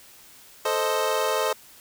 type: chord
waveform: 25% pulse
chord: A diminished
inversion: none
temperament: equal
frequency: 440 / 523.3 / 622.3 Hz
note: A4 / C5 / Eb5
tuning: 0 / 0 / 0 cents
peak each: -23 dBFS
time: 0.65-1.53 s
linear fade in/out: 5 ms
effects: white hiss -50 dBFS RMS until 1.8 s